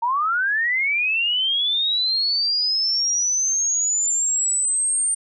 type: linear sweep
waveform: sine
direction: up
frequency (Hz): 906 to 8850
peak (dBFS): -18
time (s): 0.02-5.15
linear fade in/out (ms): 10
effects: none